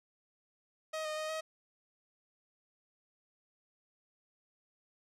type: tone with pitch steps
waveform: sawtooth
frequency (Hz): 630 / 616 / 622 / 633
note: D#5 / D#5 / D#5 / D#5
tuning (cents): +21 / -17 / -1 / +30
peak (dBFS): -32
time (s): 0.93-1.41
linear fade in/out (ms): 10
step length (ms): 120
effects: low-pass 9000 Hz 12 dB/octave